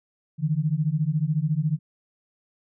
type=beating tone pair; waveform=sine; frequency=146.83 / 160.83 Hz; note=D3 / E3; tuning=0 / -42 cents; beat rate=14 Hz; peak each=-24 dBFS; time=0.38-1.79 s; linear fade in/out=50 ms; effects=none